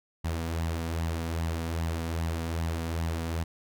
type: tone with flanger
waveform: sawtooth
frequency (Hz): 82.41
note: E2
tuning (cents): 0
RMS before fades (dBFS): -31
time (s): 0.24-3.44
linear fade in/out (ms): 10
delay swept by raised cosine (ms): 1 to 4.3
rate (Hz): 2.5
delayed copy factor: +0.5
effects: none